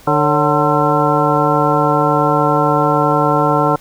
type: harmonic tone with a mistuned harmonic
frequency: 149.4 Hz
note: D3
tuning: 30 cents sharp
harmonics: 1 / 2 / 3 / 4 / 5 / 6 / 7 / 9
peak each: -19 / -19 / -19 / -19 / -19 / -19 / -19 / -19 dBFS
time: 0.07-3.76 s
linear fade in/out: 5 ms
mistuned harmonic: 4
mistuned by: -110 cents
effects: pink hiss -43 dBFS RMS until 3.8 s

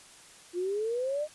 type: exponential sweep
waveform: sine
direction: up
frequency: 343.3 to 622.3 Hz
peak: -28 dBFS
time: 0.53-1.28 s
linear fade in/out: 50 ms
effects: white hiss -53 dBFS RMS until 1.34 s + resampled to 24000 Hz

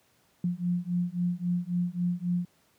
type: beating tone pair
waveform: sine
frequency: 174.61 / 178.31 Hz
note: F3 / F3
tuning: 0 / +36 cents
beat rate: 3.7 Hz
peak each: -29 dBFS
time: 0.44-2.45 s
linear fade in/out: 2 ms
effects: pink hiss -66 dBFS RMS until 2.78 s + high-pass 100 Hz 12 dB/octave

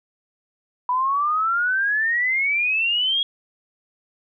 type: exponential sweep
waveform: sine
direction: up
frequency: 982 to 3325 Hz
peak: -18 dBFS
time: 0.89-3.23 s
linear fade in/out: 2 ms
effects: none

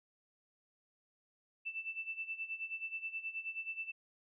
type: tone with tremolo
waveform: sine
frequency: 2656 Hz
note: E7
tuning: 12 cents sharp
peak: -36 dBFS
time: 1.65-3.92 s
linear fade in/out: 20 ms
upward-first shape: sine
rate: 9.4 Hz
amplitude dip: 80%
effects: none

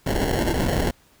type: noise with sample-and-hold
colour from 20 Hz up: pink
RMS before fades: -22 dBFS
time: 0.06-0.91 s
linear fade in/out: 5 ms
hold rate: 1225 Hz
effects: pink hiss -57 dBFS RMS until 1.2 s

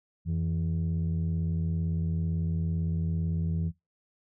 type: tone pair together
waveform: sine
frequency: 87.3 / 165.18 Hz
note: F2 / E3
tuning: 0 / +4 cents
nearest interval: major seventh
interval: 1104 cents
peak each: -27 dBFS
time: 0.25-3.72 s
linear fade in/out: 50 ms
effects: noise-tail reverb RT60 0.2 s tail -20 dB re dry + tanh soft clip ceiling -23 dBFS

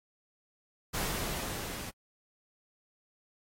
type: noise with level ramp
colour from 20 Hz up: pink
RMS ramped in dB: -33 to -42 dBFS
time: 0.93-1.91 s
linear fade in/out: 20 ms
effects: AAC 48 kbps

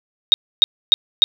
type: tone bursts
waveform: sine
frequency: 3729 Hz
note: A#7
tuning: in tune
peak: -7 dBFS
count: 4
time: 0.32-1.24 s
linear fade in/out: 0 ms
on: 20 ms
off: 280 ms
effects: none

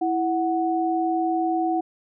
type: tone pair together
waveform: sine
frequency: 329.6 / 740 Hz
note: E4 / F#5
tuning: 0 / 0 cents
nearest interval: octave + major second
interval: 1400 cents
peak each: -23 dBFS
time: 0.01-1.81 s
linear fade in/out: 10 ms
effects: none

